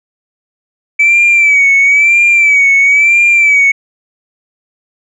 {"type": "tone with vibrato", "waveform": "sine", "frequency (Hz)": 2300, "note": "D7", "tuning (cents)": -37, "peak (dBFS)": -3, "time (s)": [0.99, 3.72], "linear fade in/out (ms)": 10, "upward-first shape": "sine", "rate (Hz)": 1, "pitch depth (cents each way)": 70, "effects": ["tanh soft clip ceiling -2 dBFS"]}